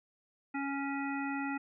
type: harmonic tone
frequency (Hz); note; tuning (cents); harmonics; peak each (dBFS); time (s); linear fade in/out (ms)
277.8; C#4; +4; 1 / 3 / 5 / 7 / 9; -35 / -40 / -42 / -43 / -45; 0.54-1.58; 10
effects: none